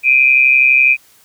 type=tone pair together; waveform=sine; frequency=2379 / 2511 Hz; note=D7 / D#7; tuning=+22 / +15 cents; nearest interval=minor second; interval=93 cents; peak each=-10 dBFS; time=0.03-0.97 s; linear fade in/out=50 ms; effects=white hiss -49 dBFS RMS until 1.24 s